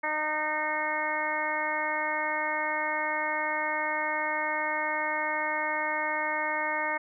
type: harmonic tone with a mistuned harmonic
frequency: 305.8 Hz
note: D#4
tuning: 30 cents flat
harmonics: 1 / 2 / 3 / 4 / 5 / 6 / 7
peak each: -42 / -35 / -32 / -37 / -38 / -33 / -33 dBFS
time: 0.03-6.98 s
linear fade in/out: 10 ms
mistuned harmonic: 7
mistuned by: +22 cents
effects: none